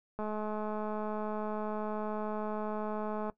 click train, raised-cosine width 1 ms, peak -24 dBFS, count 663, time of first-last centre 0.19-3.298 s, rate 213 Hz, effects noise-tail reverb RT60 0.1 s tail -18 dB re dry

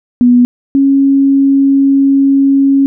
sine tone pair in turn, 244.7 / 274.7 Hz, B3 / C#4, -16 / -16 cents, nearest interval major second, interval 200 cents, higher second, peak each -3 / -5 dBFS, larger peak first, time 0.21-0.45 / 0.75-2.86 s, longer second, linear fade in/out 0 ms, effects none

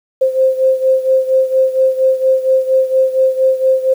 sine beating tone pair, 523 / 527.3 Hz, C5 / C5, -1 / +13 cents, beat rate 4.3 Hz, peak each -11 / -15 dBFS, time 0.21-3.94 s, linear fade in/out 10 ms, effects 7-bit

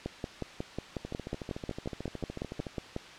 two click trains, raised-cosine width 2 ms, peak -20 / -24 dBFS, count 17 / 23, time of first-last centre 0.06-2.964 / 1.05-2.668 s, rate 5.51 / 13.6 Hz, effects white hiss -48 dBFS RMS until 3.18 s + low-pass 4000 Hz 12 dB/octave

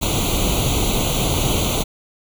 pink noise with comb filter, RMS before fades -19 dBFS, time 0.01-1.84 s, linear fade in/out 20 ms, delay 0.29 ms, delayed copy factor +1, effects none

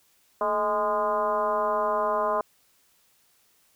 sine tone with frequency modulation, 830.6 Hz, G#5, in tune, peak -22 dBFS, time 0.41-2.41 s, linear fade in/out 2 ms, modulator 201 Hz, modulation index 1.9, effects white hiss -64 dBFS RMS until 3.75 s

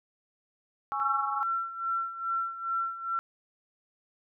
sine chord, C# minor, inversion second, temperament just, 831.5 / 1108.7 / 1330.5 Hz, G#5 / C#6 / E6, +2 / 0 / +16 cents, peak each -33 dBFS, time 0.92-1.43 s, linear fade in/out 0 ms
sine tone with tremolo, 1353 Hz, E6, 45 cents sharp, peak -26 dBFS, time 1-3.19 s, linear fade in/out 0 ms, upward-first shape sine, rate 2.4 Hz, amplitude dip 75%
effects none

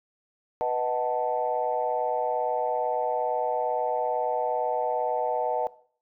sine chord, B dominant seventh, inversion none, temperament equal, 493.9 / 622.3 / 740 / 880 Hz, B4 / D#5 / F#5 / A5, 0 / 0 / 0 / 0 cents, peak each -29 dBFS, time 0.61-5.67 s, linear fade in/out 0 ms, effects noise-tail reverb RT60 0.5 s tail -19 dB re dry + tanh soft clip ceiling -13 dBFS

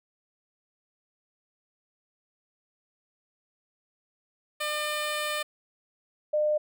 10% pulse / sine tone pair in turn, 601 / 603.9 Hz, D5 / D5, +40 / +48 cents, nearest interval unison, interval 8 cents, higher second, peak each -20 / -22 dBFS, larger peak first, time 4.6-5.43 / 6.33-6.58 s, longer first, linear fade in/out 10 ms, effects none

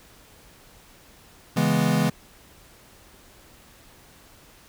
square chord, C# minor seventh, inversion none, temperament equal, 138.59 / 164.81 / 207.7 / 246.9 Hz, C#3 / E3 / G#3 / B3, 0 / 0 / 0 / 0 cents, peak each -27 / -24 / -25 / -27 dBFS, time 1.56-2.1 s, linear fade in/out 10 ms, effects pink hiss -52 dBFS RMS until 4.68 s

